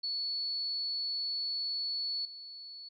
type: tone with level steps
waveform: sine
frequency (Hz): 4421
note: C#8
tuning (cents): -5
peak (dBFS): -32 / -44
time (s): 0.03-2.89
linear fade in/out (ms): 10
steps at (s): 2.25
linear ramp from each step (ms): 2
effects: none